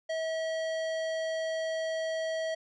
sine tone with hard clipping, 644 Hz, E5, 41 cents flat, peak -32 dBFS, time 0.09-2.55 s, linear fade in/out 10 ms, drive 17 dB, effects low-pass 7000 Hz 12 dB/octave

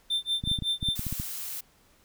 triangle tone with tremolo, 3571 Hz, A7, 25 cents sharp, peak -22 dBFS, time 0.1-1 s, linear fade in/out 5 ms, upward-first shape sine, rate 5.4 Hz, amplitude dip 100%
clicks, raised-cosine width 5 ms, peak -20 dBFS, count 11, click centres 0.439 / 0.475 / 0.515 / 0.588 / 0.623 / 0.828 / 0.887 / 0.994 / 1.067 / 1.126 / 1.199 s
blue noise, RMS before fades -36 dBFS, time 0.95-1.61 s, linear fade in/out 10 ms
effects pink hiss -62 dBFS RMS until 2.04 s

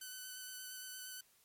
5% pulse tone with vibrato, 1508 Hz, F#6, 32 cents sharp, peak -35 dBFS, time 0.01-1.21 s, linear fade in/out 5 ms, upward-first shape square, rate 8.6 Hz, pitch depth 14 cents each way, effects white hiss -70 dBFS RMS until 1.44 s + MP3 64 kbps

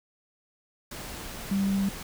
sine tone in noise, 196 Hz, G3, in tune, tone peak -23 dBFS, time 1.51-1.89 s, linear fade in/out 5 ms, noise pink, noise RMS -39 dBFS, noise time 0.91-2.03 s, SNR +13 dB, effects none

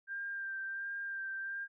sine tone with vibrato, 1586 Hz, G6, 20 cents sharp, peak -37 dBFS, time 0.07-1.68 s, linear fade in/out 50 ms, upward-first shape sine, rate 1.4 Hz, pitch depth 20 cents each way, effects none

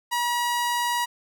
sawtooth tone, 961 Hz, B5, 48 cents flat, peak -19 dBFS, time 0.11-1.06 s, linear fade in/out 20 ms, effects none

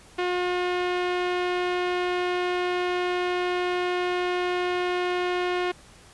sawtooth tone with low-pass filter, 358.7 Hz, F4, 46 cents sharp, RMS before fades -26 dBFS, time 0.18-5.72 s, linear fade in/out 10 ms, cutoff 2900 Hz, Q 1.3, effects pink hiss -51 dBFS RMS until 6.13 s + resampled to 24000 Hz

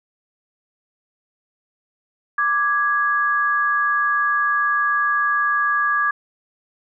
sine tone pair together, 1174.7 / 1661.3 Hz, D6 / G#6, 0 / 0 cents, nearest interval tritone, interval 600 cents, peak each -19 dBFS, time 2.38-6.11 s, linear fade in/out 5 ms, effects none

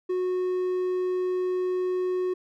triangle tone, 366.1 Hz, F#4, 18 cents flat, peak -22 dBFS, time 0.09-2.34 s, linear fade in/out 10 ms, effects none

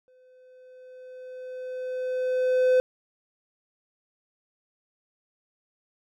triangle tone with exponential growth, 509 Hz, C5, 48 cents flat, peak -14 dBFS, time 0.08-2.8 s, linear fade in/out 0 ms, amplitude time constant 590 ms, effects none

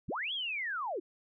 sine linear two-way sweep, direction up then down, 32.79 to 3405 to 302.1 Hz, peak -33 dBFS, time 0.08-1 s, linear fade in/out 10 ms, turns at 0.33 s, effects none

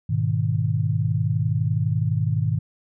sine chord, G# minor, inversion none, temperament equal, 103.83 / 123.47 / 155.56 Hz, G#2 / B2 / D#3, 0 / 0 / 0 cents, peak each -23 / -24 / -24 dBFS, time 0.09-2.59 s, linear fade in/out 10 ms, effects none

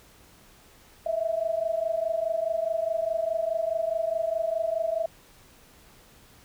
sine tone pair together, 641 / 665.8 Hz, E5 / E5, -49 / +17 cents, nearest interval minor second, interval 66 cents, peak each -28 / -27 dBFS, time 1.06-5.06 s, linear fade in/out 5 ms, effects pink hiss -55 dBFS RMS until 6.44 s

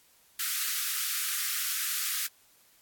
white high-pass noise, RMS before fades -31 dBFS, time 0.39-2.27 s, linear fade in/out 5 ms, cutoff 1200 Hz, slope 96 dB/octave, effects white hiss -62 dBFS RMS until 2.81 s + AAC 64 kbps

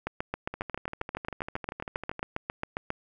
two click trains, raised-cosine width 0.5 ms, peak -21 / -15 dBFS, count 22 / 22, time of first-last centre 0.54-2.194 / 0.07-2.904 s, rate 12.7 / 7.41 Hz, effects none

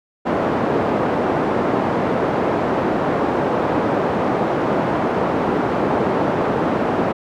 pink band-pass noise, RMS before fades -19 dBFS, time 0.25-7.13 s, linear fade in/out 20 ms, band 230 to 920 Hz, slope 12 dB/octave, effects none

